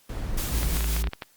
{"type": "noise", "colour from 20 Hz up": "brown", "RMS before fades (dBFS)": -30, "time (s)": [0.09, 0.77], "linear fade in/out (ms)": 5}
{"type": "noise with tremolo", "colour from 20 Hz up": "white", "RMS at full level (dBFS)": -32, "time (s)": [0.37, 1.03], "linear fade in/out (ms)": 10, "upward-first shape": "triangle", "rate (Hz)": 5.8, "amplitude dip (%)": 35}
{"type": "harmonic tone", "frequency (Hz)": 55.5, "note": "A1", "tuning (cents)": 16, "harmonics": [1, 3, 5, 7], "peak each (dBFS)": [-23, -38, -45, -45], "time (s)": [0.52, 1.09], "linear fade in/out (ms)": 5}
{"type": "clicks", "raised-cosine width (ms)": 0.3, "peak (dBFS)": -16, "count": 9, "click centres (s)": [0.631, 0.769, 0.807, 0.843, 0.965, 1.041, 1.072, 1.134, 1.222]}
{"effects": ["white hiss -60 dBFS RMS until 1.36 s", "Opus 48 kbps"]}